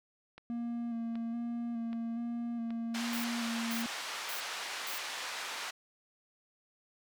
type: click train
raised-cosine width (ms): 0.3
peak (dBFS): -33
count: 5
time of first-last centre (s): 0.38-3.481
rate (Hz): 1.29
type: tone with vibrato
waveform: triangle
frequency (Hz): 233.1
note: A#3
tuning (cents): 0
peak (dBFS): -32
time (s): 0.5-3.86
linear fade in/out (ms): 0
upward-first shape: square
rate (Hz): 1.2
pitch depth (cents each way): 19
type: band-pass noise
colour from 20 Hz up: pink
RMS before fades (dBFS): -40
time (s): 2.94-5.71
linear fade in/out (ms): 10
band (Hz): 1000 to 6100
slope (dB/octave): 12
type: noise bursts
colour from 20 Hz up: violet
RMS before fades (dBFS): -42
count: 4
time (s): 3.13-4.98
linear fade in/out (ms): 0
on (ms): 110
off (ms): 470
effects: none